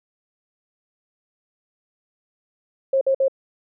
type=tone bursts; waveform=sine; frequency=537 Hz; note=C5; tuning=45 cents sharp; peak=-15 dBFS; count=3; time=2.93-3.282 s; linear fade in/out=5 ms; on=82 ms; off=53 ms; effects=none